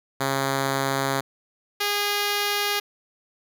5% pulse tone pair in turn, 136.3 / 409.9 Hz, C#3 / G#4, -29 / -23 cents, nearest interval octave + perfect fifth, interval 1906 cents, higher second, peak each -11 dBFS, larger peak neither, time 0.2-1.21 / 1.8-2.8 s, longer first, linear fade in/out 10 ms, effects none

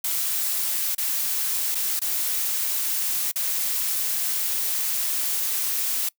blue noise with dropouts, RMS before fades -25 dBFS, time 0.04-6.09 s, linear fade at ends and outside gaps 5 ms, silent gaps 0.95-0.98 / 1.748-1.752 / 1.994-2.016 / 3.316-3.358 s, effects noise-tail reverb RT60 0.1 s tail -23 dB re dry

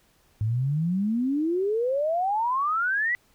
sine exponential sweep, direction up, 103.83 to 2001 Hz, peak -22 dBFS, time 0.41-3.15 s, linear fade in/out 0 ms, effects pink hiss -63 dBFS RMS until 3.34 s

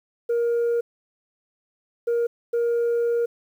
sine tone bursts at uneven times, 470.7 Hz, A#4, 17 cents sharp, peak -17 dBFS, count 3, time 0.29-0.81 / 2.07-2.27 / 2.53-3.26 s, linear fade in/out 10 ms, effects tanh soft clip ceiling -18 dBFS + 9-bit

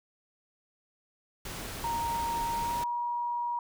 pink noise, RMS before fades -39 dBFS, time 1.45-2.84 s, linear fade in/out 5 ms
sine tone with pitch glide, 932.3 to 956.3 Hz, A#5 to A#5, 0 to +44 cents, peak -29 dBFS, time 1.84-3.59 s, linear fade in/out 2 ms, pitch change +44 cents, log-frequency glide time 2.58-2.86 s
effects none

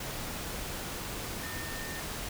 sine tone in noise, 1816 Hz, A#6, 46 cents flat, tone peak -42 dBFS, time 1.43-2 s, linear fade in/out 5 ms, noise pink, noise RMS -38 dBFS, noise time 0-2.29 s, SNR -7 dB, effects none

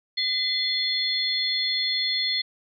sine tone cluster, 2036 / 3461 / 4289 Hz, C7 / A7 / C8, -48 / -29 / +42 cents, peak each -30 / -27 / -25 dBFS, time 0.17-2.42 s, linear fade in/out 10 ms, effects none

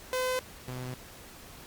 sawtooth tone pair in turn, 510 / 126.58 Hz, C5 / B2, -44 / +43 cents, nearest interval 2 octaves, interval 2413 cents, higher first, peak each -24 / -32 dBFS, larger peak first, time 0.13-0.39 / 0.68-0.94 s, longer neither, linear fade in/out 0 ms, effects pink hiss -49 dBFS RMS until 1.66 s + Opus 48 kbps

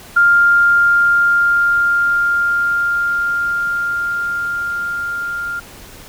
sine tone with level ramp, 1400 Hz, F6, 4 cents sharp, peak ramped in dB -7 to -20 dBFS, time 0.16-5.6 s, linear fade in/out 10 ms, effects pink hiss -38 dBFS RMS until 6.08 s

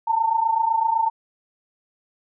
sine tone pair together, 880 / 907.9 Hz, A5 / A#5, 0 / -46 cents, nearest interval minor second, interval 54 cents, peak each -23 / -19 dBFS, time 0.07-1.1 s, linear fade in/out 10 ms, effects none

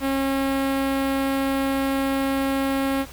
sawtooth tone with notch filter, 271.4 Hz, C#4, 36 cents flat, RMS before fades -23 dBFS, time 0-3.06 s, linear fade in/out 50 ms, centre 6200 Hz, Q 0.88, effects added 60 Hz sine -40 dBFS peak until 3.12 s + pink hiss -43 dBFS RMS until 3.12 s

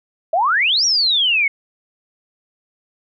sine exponential two-way sweep, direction up then down, 622 to 5800 to 2154 Hz, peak -13 dBFS, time 0.33-1.48 s, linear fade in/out 5 ms, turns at 0.85 s, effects none

